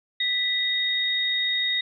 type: tone pair together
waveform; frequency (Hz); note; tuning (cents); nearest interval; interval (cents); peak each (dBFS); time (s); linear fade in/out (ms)
sine; 1975.5 / 3729; B6 / A#7; 0 / 0; major seventh; 1100; -27 / -23; 0.2-1.81; 5
effects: none